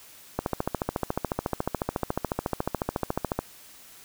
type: click train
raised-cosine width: 1 ms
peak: -11 dBFS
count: 43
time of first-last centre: 0.39-3.39 s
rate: 14 Hz
effects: white hiss -50 dBFS RMS until 4.04 s